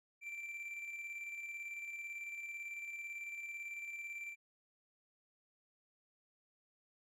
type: tone with tremolo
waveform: triangle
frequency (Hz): 2349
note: D7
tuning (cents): 0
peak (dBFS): -40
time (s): 0.21-4.36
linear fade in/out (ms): 50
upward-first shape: square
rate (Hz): 18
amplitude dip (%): 35
effects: none